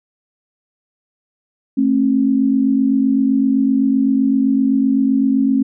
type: tone pair together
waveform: sine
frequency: 222.4 / 270.2 Hz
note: A3 / C#4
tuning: +19 / -44 cents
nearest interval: minor third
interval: 337 cents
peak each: -17 / -13 dBFS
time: 1.77-5.63 s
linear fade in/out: 10 ms
effects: none